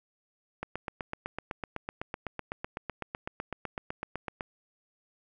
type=click train; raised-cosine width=0.5 ms; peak=-19 dBFS; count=31; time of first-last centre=0.63-4.408 s; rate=7.94 Hz; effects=none